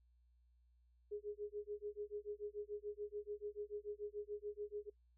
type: tone with tremolo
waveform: sine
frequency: 415.3 Hz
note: G#4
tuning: in tune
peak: -40 dBFS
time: 1.11-4.9 s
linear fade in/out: 10 ms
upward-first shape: sine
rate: 6.9 Hz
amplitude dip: 100%
effects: noise-tail reverb RT60 0.1 s tail -22 dB re dry + added 60 Hz sine -69 dBFS peak until 5.17 s